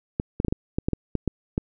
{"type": "clicks", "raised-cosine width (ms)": 3, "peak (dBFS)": -10, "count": 11, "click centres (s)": [0.199, 0.401, 0.448, 0.483, 0.525, 0.785, 0.885, 0.933, 1.153, 1.277, 1.579], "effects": []}